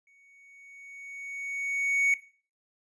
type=tone with exponential growth; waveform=triangle; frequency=2230 Hz; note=C#7; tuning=10 cents sharp; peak=-18 dBFS; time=0.07-2.14 s; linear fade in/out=2 ms; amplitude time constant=450 ms; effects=noise-tail reverb RT60 0.4 s tail -17 dB re dry + resampled to 24000 Hz